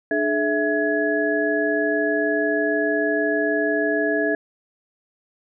sine tone cluster, 298 / 424.4 / 658 / 1682 Hz, D4 / G#4 / E5 / G#6, +25 / +38 / -3 / +22 cents, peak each -24 dBFS, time 0.11-4.35 s, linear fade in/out 2 ms, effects none

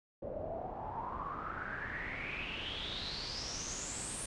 pink noise with low-pass filter sweep, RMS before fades -41 dBFS, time 0.22-4.26 s, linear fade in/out 5 ms, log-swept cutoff 540 to 9500 Hz, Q 8.9, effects resampled to 24000 Hz

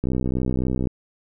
click train, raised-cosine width 3 ms, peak -11 dBFS, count 54, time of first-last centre 0.04-0.872 s, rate 63.7 Hz, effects none

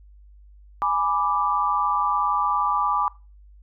sine chord, G# diminished, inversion none, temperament equal, 830.6 / 987.8 / 1174.7 Hz, G#5 / B5 / D6, 0 / 0 / 0 cents, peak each -26 / -25 / -22 dBFS, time 0.82-3.08 s, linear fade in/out 0 ms, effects noise-tail reverb RT60 0.3 s tail -21 dB re dry + added 50 Hz sine -46 dBFS peak until 3.62 s

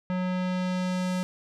square tone with low-pass filter sweep, 183 Hz, F#3, 19 cents flat, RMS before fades -28 dBFS, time 0.1-1.23 s, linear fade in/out 0 ms, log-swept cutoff 2200 to 10000 Hz, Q 0.8, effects none

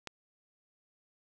click, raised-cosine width 0.2 ms, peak -22 dBFS, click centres 0.073 s, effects none

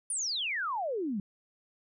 sine exponential sweep, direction down, 9956 to 186.2 Hz, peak -30 dBFS, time 0.1-1.2 s, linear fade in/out 2 ms, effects none

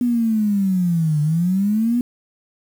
sine linear two-way sweep, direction down then up, 246.9 to 146.83 to 246.9 Hz, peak -15 dBFS, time 0.01-2.01 s, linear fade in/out 2 ms, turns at 1.21 s, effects 7-bit

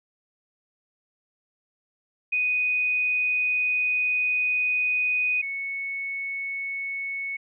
sine tone pair in turn, 2489 / 2210 Hz, D#7 / C#7, 0 / -6 cents, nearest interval major second, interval 206 cents, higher first, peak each -21 / -28 dBFS, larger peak first, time 2.32-5.42 / 5.42-7.37 s, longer first, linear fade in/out 10 ms, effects none

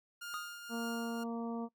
sawtooth tone with tremolo, 1410 Hz, F6, 16 cents sharp, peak -37 dBFS, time 0.21-1.24 s, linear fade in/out 10 ms, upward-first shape triangle, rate 1.9 Hz, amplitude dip 55%
triangle tone with exponential decay, 1244.5 Hz, D#6, in tune, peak -35 dBFS, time 0.34-0.62 s, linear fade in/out 0 ms, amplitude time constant 59 ms
harmonic tone, 231.8 Hz, A#3, 10 cents flat, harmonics 1 / 2 / 3 / 4 / 5, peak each -37 / -43 / -47 / -49 / -51 dBFS, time 0.69-1.69 s, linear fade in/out 50 ms
effects noise-tail reverb RT60 0.1 s tail -22 dB re dry

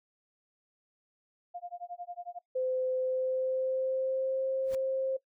sine tone with tremolo, 704 Hz, F5, 14 cents sharp, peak -36 dBFS, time 1.54-2.39 s, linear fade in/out 10 ms, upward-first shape sine, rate 11 Hz, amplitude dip 100%
sine tone with pitch glide, 514 to 529.7 Hz, C5 to C5, -31 to +21 cents, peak -28 dBFS, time 2.55-5.17 s, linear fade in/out 10 ms, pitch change +52 cents, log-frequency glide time 2.95-4.47 s
pink noise with exponential growth, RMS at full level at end -43 dBFS, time 4.62-4.75 s, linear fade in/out 2 ms, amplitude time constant 27 ms
effects noise-tail reverb RT60 0.1 s tail -19 dB re dry

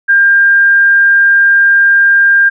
sine tone, 1600 Hz, G6, 35 cents sharp, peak -4 dBFS, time 0.08-2.5 s, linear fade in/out 20 ms, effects none

